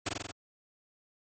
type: noise with echo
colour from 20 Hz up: pink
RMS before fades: -31 dBFS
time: 0.06-0.09 s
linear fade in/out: 5 ms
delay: 45 ms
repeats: 5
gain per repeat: -2 dB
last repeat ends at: 0.315 s
effects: high-pass 100 Hz 12 dB/octave + MP3 32 kbps